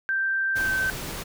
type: tone with pitch glide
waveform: sine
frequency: 1568 to 1545.5 Hz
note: G6 to G6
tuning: 0 to -25 cents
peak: -22 dBFS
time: 0.09-0.9 s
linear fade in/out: 0 ms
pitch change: -25 cents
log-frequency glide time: 0.6-0.73 s
type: noise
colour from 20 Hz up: pink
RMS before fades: -34 dBFS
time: 0.55-1.24 s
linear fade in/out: 20 ms
effects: none